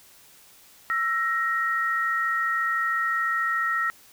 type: tone pair together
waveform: sine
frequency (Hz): 1333 / 1878.4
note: E6 / A#6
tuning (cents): +19 / +13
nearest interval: tritone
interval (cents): 594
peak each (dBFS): -25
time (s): 0.9-3.9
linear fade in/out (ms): 0
effects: white hiss -53 dBFS RMS until 4.12 s